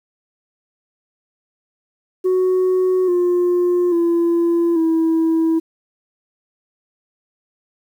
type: tone with pitch steps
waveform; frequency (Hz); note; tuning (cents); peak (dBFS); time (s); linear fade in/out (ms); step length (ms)
sine; 370 / 354.5 / 339.7 / 325.5; F#4 / F4 / F4 / E4; 0 / +26 / -48 / -22; -11; 2.24-5.6; 20; 840
effects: tanh soft clip ceiling -12 dBFS + 8-bit